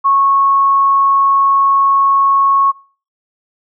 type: tone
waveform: sine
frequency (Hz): 1100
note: C#6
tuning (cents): -14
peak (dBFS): -8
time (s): 0.04-2.72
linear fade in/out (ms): 20
effects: noise-tail reverb RT60 0.4 s tail -23 dB re dry